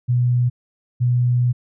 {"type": "tone pair in turn", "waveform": "sine", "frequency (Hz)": [122.9, 122.9], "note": ["B2", "B2"], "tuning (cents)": [-8, -8], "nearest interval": "unison", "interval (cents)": 0, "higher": "neither", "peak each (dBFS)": -14, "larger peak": "neither", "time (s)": [[0.08, 0.5], [1, 1.53]], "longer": "second", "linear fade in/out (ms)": 20, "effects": []}